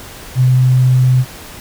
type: tone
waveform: sine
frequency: 127.8 Hz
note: C3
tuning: 40 cents flat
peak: -7 dBFS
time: 0.35-1.25 s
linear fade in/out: 50 ms
effects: pink hiss -33 dBFS RMS until 1.6 s